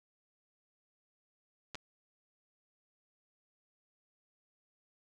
clicks, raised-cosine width 0.2 ms, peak -25 dBFS, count 2, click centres 1.747 / 1.754 s, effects none

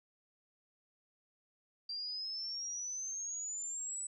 sine exponential sweep, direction up, 4699 to 7990 Hz, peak -38 dBFS, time 1.89-4.07 s, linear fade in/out 5 ms, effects none

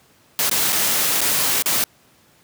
white noise with dropouts, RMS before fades -19 dBFS, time 0.39-1.84 s, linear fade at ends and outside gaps 1 ms, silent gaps 0.496-0.513 / 0.723-0.727 / 1.207-1.214 / 1.623-1.659 s, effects pink hiss -55 dBFS RMS until 2.43 s + high-pass 100 Hz 12 dB/octave

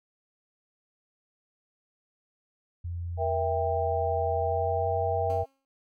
sine tone with pitch glide, 86.3 to 91.06 Hz, F2 to F#2, -20 to -27 cents, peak -31 dBFS, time 2.84-5.44 s, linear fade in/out 10 ms, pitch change +93 cents, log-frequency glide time 4.41-4.88 s
sine chord, E diminished, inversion second, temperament just, 474.7 / 659.3 / 791.1 Hz, Bb4 / E5 / G5, +31 / 0 / +16 cents, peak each -31 / -29 / -30 dBFS, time 3.17-5.46 s, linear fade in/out 50 ms
15% pulse tone with exponential decay, 270.6 Hz, C#4, 42 cents flat, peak -36 dBFS, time 5.3-5.65 s, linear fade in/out 0 ms, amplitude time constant 75 ms
effects none

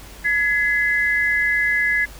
sine tone pair together, 1686 / 2036 Hz, G#6 / C7, +26 / -48 cents, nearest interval minor third, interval 326 cents, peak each -19 dBFS, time 0.24-2.06 s, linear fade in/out 20 ms, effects added 50 Hz sine -40 dBFS peak until 2.19 s + pink hiss -42 dBFS RMS until 2.19 s

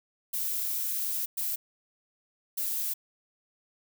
violet noise bursts at uneven times, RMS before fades -31 dBFS, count 3, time 0.33-1.26 / 1.37-1.56 / 2.57-2.94 s, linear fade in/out 10 ms, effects none

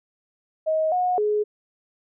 sine tone with pitch steps, 631 / 726 / 420.4 Hz, D#5 / F#5 / G#4, +24 / -33 / +21 cents, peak -19 dBFS, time 0.66-1.44 s, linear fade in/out 20 ms, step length 260 ms, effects none

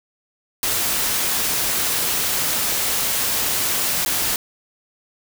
white noise with dropouts, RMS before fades -21 dBFS, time 0.63-4.36 s, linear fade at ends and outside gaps 1 ms, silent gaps 4.05-4.06 s, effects none

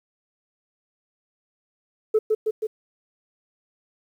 sine tone with echo, 434 Hz, A4, 24 cents flat, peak -13 dBFS, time 2.14-2.19 s, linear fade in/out 10 ms, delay 160 ms, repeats 3, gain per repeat -3 dB, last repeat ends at 2.67 s, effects tanh soft clip ceiling -12 dBFS + 9-bit

